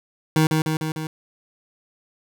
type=tone with echo; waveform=25% pulse; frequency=157.2 Hz; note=D#3; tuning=18 cents sharp; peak=-11 dBFS; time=0.36-0.47 s; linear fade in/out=2 ms; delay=150 ms; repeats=4; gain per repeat=-3 dB; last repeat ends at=1.07 s; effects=none